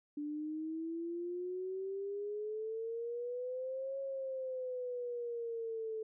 sine exponential two-way sweep, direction up then down, 292.2 to 547 to 436.2 Hz, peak -37 dBFS, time 0.17-6.03 s, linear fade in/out 5 ms, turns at 3.99 s, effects none

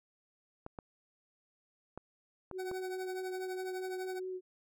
clicks, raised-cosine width 1 ms, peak -29 dBFS, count 5, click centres 0.664 / 0.788 / 1.976 / 2.513 / 2.714 s
sine tone with vibrato, 370.6 Hz, F#4, 3 cents sharp, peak -37 dBFS, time 2.52-4.41 s, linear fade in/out 50 ms, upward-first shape sine, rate 4.7 Hz, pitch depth 12 cents each way
25% pulse tone with tremolo, 753 Hz, F#5, 30 cents sharp, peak -37 dBFS, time 2.58-4.2 s, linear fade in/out 20 ms, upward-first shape triangle, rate 12 Hz, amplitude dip 85%
effects none

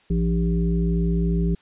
harmonic tone with a mistuned harmonic, 57 Hz, A#1, 38 cents flat, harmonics 1 / 3 / 5 / 7, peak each -22 / -21 / -34 / -30 dBFS, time 0.1-1.55 s, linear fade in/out 5 ms, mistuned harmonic 5, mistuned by +69 cents, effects white hiss -58 dBFS RMS until 1.61 s + resampled to 8000 Hz

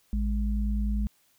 sine tone pair together, 54.95 / 207.7 Hz, A1 / G#3, -2 / 0 cents, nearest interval octave + major seventh, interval 2302 cents, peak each -25 / -31 dBFS, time 0.13-1.07 s, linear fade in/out 0 ms, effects white hiss -66 dBFS RMS until 1.38 s

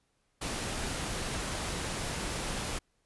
pink noise, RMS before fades -35 dBFS, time 0.41-2.79 s, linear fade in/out 10 ms, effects pink hiss -75 dBFS RMS until 3.05 s + resampled to 24000 Hz

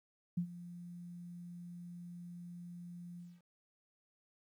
sine tone with ADSR envelope, 174.61 Hz, F3, in tune, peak -30 dBFS, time 0.37-3.42 s, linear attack 8 ms, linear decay 84 ms, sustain -16 dB, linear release 230 ms, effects 12-bit

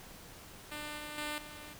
5% pulse tone with level steps, 298.9 Hz, D4, 31 cents sharp, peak -29 / -31 / -25 / -37 dBFS, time 0.71-1.74 s, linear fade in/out 10 ms, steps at 0.98 / 1.18 / 1.38 s, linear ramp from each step 2 ms, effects pink hiss -52 dBFS RMS until 1.79 s

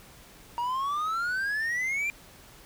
triangle exponential sweep, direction up, 939 to 2400 Hz, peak -25 dBFS, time 0.58-2.1 s, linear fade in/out 0 ms, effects pink hiss -52 dBFS RMS until 2.65 s

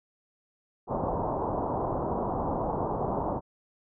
white low-pass noise, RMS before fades -30 dBFS, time 0.87-3.41 s, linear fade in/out 50 ms, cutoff 1000 Hz, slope 48 dB/octave, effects none

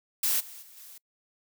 blue noise with level steps, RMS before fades -26 / -45 / -52 / -48 dBFS, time 0.23-0.98 s, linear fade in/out 5 ms, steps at 0.39 / 0.61 / 0.76 s, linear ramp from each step 20 ms, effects noise-tail reverb RT60 0.1 s tail -26 dB re dry

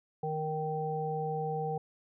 harmonic tone, 155.56 Hz, D#3, in tune, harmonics 1 / 3 / 5, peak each -36 / -35 / -35 dBFS, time 0.23-1.78 s, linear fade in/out 5 ms, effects none

